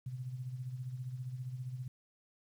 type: tone with tremolo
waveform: sine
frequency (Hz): 127.1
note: C3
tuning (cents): -50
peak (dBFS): -36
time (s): 0.06-1.88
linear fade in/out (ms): 5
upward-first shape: sine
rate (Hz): 15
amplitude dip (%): 60
effects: 11-bit